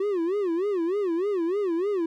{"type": "tone with vibrato", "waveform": "triangle", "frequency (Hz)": 370, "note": "F#4", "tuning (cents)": 0, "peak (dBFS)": -21, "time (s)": [0, 2.06], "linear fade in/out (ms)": 5, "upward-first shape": "sine", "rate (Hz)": 3.3, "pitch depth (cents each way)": 210, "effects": []}